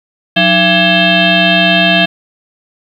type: tone with frequency modulation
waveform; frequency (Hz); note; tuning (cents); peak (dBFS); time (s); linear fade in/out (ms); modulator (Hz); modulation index
sine; 1667; G#6; +6; -6; 0.36-2.06; 10; 495; 3.6
effects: 7-bit